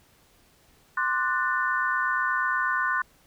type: chord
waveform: sine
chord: D dominant seventh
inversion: third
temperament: equal with one note detuned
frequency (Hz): 1046.5 / 1174.7 / 1480 / 1782.5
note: C6 / D6 / F#6 / A6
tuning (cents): 0 / 0 / 0 / +22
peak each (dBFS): -28 / -32 / -26 / -30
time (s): 0.97-3.02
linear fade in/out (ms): 5
effects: pink hiss -60 dBFS RMS until 3.26 s